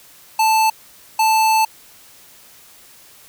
square tone bursts at uneven times, 880 Hz, A5, in tune, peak -13 dBFS, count 2, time 0.39-0.7 / 1.19-1.65 s, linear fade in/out 5 ms, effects white hiss -46 dBFS RMS until 3.28 s

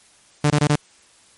sawtooth tone bursts, 147.8 Hz, D3, 11 cents sharp, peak -10 dBFS, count 4, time 0.44-0.758 s, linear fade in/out 5 ms, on 63 ms, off 22 ms, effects white hiss -53 dBFS RMS until 1.37 s + MP3 48 kbps

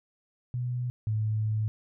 sine tone pair in turn, 123.47 / 108.27 Hz, B2 / A2, 0 / -27 cents, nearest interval major second, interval 227 cents, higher first, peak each -28 / -25 dBFS, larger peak second, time 0.54-0.9 / 1.07-1.68 s, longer second, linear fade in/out 0 ms, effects none

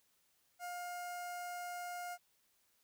sawtooth tone with notch filter, 709 Hz, F5, 26 cents sharp, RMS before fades -44 dBFS, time 0.59-2.18 s, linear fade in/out 50 ms, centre 3500 Hz, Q 1.2, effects white hiss -75 dBFS RMS until 2.83 s

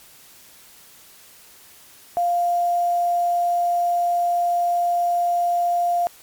sine tone with quantisation, 698.5 Hz, F5, in tune, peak -17 dBFS, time 2.17-6.07 s, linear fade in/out 0 ms, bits 7, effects white hiss -48 dBFS RMS until 6.22 s + MP3 96 kbps

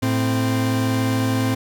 40% pulse tone pair together, 110.26 / 261.6 Hz, A2 / C4, +4 / 0 cents, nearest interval octave + minor third, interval 1496 cents, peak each -20 dBFS, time 0.02-1.55 s, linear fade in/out 10 ms, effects none

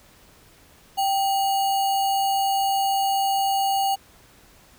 sine tone with sample-and-hold, 783 Hz, G5, 2 cents flat, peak -19 dBFS, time 0.97-3.96 s, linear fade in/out 20 ms, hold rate 3675 Hz, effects pink hiss -53 dBFS RMS until 4.78 s

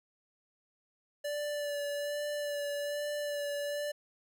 square tone with vibrato, 582 Hz, D5, 16 cents flat, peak -34 dBFS, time 1.24-3.92 s, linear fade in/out 10 ms, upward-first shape sine, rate 1.2 Hz, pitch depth 19 cents each way, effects none

